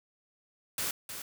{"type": "noise with echo", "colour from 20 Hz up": "white", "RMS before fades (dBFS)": -33, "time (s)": [0.78, 0.91], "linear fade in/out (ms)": 2, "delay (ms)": 310, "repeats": 1, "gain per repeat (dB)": -8, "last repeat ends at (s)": 1.22, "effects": []}